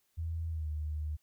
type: tone with pitch glide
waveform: sine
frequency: 82.1 to 76.16 Hz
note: E2 to D#2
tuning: -6 to -36 cents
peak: -33 dBFS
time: 0.17-1.17 s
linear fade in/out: 20 ms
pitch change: -130 cents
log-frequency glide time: 0.49-0.68 s
effects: white hiss -75 dBFS RMS until 1.22 s